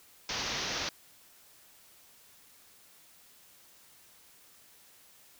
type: low-pass noise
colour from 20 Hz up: white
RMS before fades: -35 dBFS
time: 0.29-0.89 s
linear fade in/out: 2 ms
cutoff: 6300 Hz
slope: 96 dB/octave
effects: white hiss -59 dBFS RMS until 5.39 s